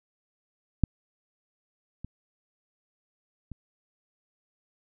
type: clicks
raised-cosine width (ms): 5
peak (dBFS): -8 / -25 / -27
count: 3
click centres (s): 0.837 / 2.046 / 3.517
effects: none